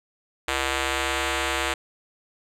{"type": "ring-modulated tone", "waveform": "5% pulse", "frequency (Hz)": 270.5, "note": "C#4", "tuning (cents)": -42, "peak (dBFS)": -9, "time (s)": [0.48, 1.74], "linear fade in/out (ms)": 5, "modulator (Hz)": 203, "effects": ["low-pass 10000 Hz 12 dB/octave"]}